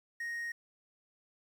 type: tone with quantisation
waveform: triangle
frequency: 1868 Hz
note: A#6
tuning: 3 cents sharp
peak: -34 dBFS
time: 0.2-0.52 s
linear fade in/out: 5 ms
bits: 10
effects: none